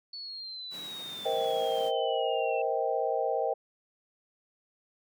sine exponential sweep, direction down, 4459 to 2663 Hz, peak -38 dBFS, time 0.13-2.62 s, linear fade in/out 5 ms
pink high-pass noise, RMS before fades -48 dBFS, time 0.7-1.92 s, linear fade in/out 50 ms, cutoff 150 Hz, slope 24 dB/octave
sine chord, C minor seventh, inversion third, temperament equal with one note detuned, 466.2 / 523.3 / 636.1 / 784 Hz, Bb4 / C5 / Eb5 / G5, 0 / 0 / +38 / 0 cents, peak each -32 dBFS, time 1.25-3.54 s, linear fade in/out 10 ms
effects none

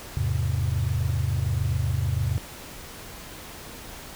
sine chord, E augmented, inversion none, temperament equal, 82.41 / 103.83 / 130.81 Hz, E2 / G#2 / B#2, 0 / 0 / 0 cents, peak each -26 dBFS, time 0.17-2.38 s, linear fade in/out 0 ms, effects tanh soft clip ceiling -14 dBFS + pink hiss -41 dBFS RMS until 4.15 s

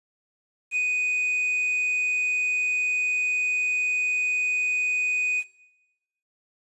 triangle tone with quantisation, 2489 Hz, D#7, in tune, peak -20 dBFS, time 0.71-5.44 s, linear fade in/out 50 ms, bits 8, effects noise-tail reverb RT60 1.0 s tail -19 dB re dry + resampled to 24000 Hz

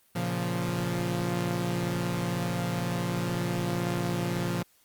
sawtooth chord, Bb minor, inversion none, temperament equal, 116.54 / 138.59 / 174.61 Hz, Bb2 / Db3 / F3, 0 / 0 / 0 cents, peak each -29 / -31 / -26 dBFS, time 0.15-4.63 s, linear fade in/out 10 ms, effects white hiss -64 dBFS RMS until 4.84 s + Opus 32 kbps

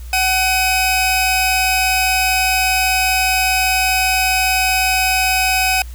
sawtooth tone pair together, 752.7 / 2529 Hz, F#5 / D#7, +29 / +28 cents, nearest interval octave + major sixth, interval 2099 cents, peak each -13 dBFS, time 0.13-5.82 s, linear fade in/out 2 ms, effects added 60 Hz sine -28 dBFS peak until 5.94 s + white hiss -45 dBFS RMS until 5.94 s

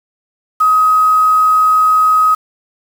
sine tone with quantisation, 1263 Hz, D#6, 26 cents sharp, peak -7 dBFS, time 0.6-2.35 s, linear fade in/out 10 ms, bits 5, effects none

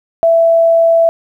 sine tone, 664 Hz, E5, 12 cents sharp, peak -6 dBFS, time 0.23-1.09 s, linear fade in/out 0 ms, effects 8-bit

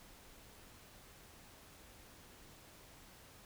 silence, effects pink hiss -59 dBFS RMS until 3.45 s

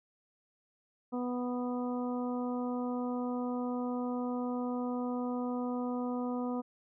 harmonic tone, 246.9 Hz, B3, in tune, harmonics 1 / 2 / 3 / 4 / 5, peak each -33 / -39 / -43 / -45 / -47 dBFS, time 1.12-6.62 s, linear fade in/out 20 ms, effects none

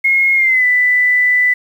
sine tone with pitch glide, 2156 to 1988.5 Hz, C#7 to B6, -49 to +11 cents, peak -9 dBFS, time 0.04-1.54 s, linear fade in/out 10 ms, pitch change -140 cents, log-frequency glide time 0.35-0.65 s, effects 7-bit

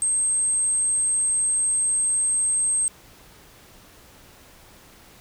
sine tone, 8372 Hz, C9, in tune, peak -19 dBFS, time 0.02-2.88 s, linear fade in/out 0 ms, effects pink hiss -50 dBFS RMS until 5.2 s

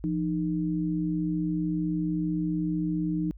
sine tone pair together, 172 / 307.6 Hz, F3 / D#4, -26 / -20 cents, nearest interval minor seventh, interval 1006 cents, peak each -28 dBFS, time 0.04-3.31 s, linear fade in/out 0 ms, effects added 50 Hz sine -43 dBFS peak until 3.37 s

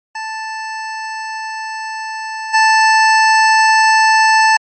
25% pulse tone with level steps, 880 Hz, A5, in tune, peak -18 / -4 dBFS, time 0.15-4.57 s, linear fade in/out 5 ms, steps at 2.53 s, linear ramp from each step 20 ms, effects MP3 32 kbps

